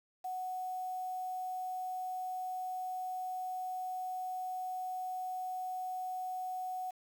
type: tone with quantisation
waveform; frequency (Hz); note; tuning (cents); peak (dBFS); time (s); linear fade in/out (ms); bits
sine; 740; F#5; 0; -36; 0.24-6.91; 10; 9
effects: none